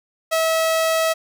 sawtooth tone, 647 Hz, E5, 32 cents flat, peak -13 dBFS, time 0.31-1.14 s, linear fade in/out 20 ms, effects none

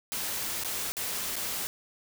white noise with dropouts, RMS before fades -33 dBFS, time 0.12-1.67 s, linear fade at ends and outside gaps 0 ms, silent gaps 0.636-0.647 / 0.92-0.968 / 1.357-1.364 s, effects none

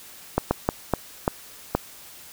slowing click train, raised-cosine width 1 ms, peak -5 dBFS, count 6, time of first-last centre 0.38-1.75 s, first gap 130 ms, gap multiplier 1.38, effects white hiss -45 dBFS RMS until 2.32 s

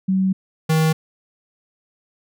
sine / square tone pair in turn, 189.7 / 158.54 Hz, F#3 / D#3, +43 / +33 cents, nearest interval minor third, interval 310 cents, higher first, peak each -15 dBFS, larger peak neither, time 0.08-0.33 / 0.69-0.93 s, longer first, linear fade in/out 10 ms, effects none

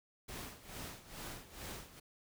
pink noise with tremolo, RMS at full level -45 dBFS, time 0.28-2 s, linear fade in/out 10 ms, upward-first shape sine, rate 2.3 Hz, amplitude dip 80%, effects none

